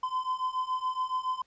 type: beating tone pair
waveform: triangle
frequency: 1019 / 1026.1 Hz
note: C6 / C6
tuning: -46 / -34 cents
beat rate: 7.1 Hz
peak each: -31 / -29 dBFS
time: 0.03-1.42 s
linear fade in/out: 5 ms
effects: pink hiss -69 dBFS RMS until 1.46 s + resampled to 16000 Hz